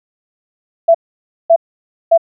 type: tone bursts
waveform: sine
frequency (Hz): 667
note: E5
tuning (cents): +20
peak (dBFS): -4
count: 3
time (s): 0.88-2.178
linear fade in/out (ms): 10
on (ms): 66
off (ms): 550
effects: none